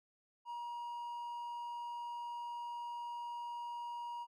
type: tone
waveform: triangle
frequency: 952 Hz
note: A#5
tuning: 36 cents sharp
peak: -39 dBFS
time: 0.45-4.27 s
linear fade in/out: 50 ms
effects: none